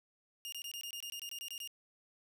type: tone bursts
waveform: sawtooth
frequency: 2832 Hz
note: F7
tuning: 23 cents sharp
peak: -38 dBFS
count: 13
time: 0.45-1.675 s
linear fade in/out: 0 ms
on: 73 ms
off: 23 ms
effects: none